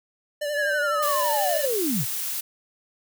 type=tone with vibrato; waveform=square; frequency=587.3 Hz; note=D5; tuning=in tune; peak=-26 dBFS; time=0.41-1.66 s; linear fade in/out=10 ms; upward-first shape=sine; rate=12 Hz; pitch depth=37 cents each way
type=linear sweep; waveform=sine; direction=down; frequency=1752 to 95.5 Hz; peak=-23 dBFS; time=0.54-2.06 s; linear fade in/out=50 ms
type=noise; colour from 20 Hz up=blue; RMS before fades=-29 dBFS; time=1.02-2.41 s; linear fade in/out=10 ms
effects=none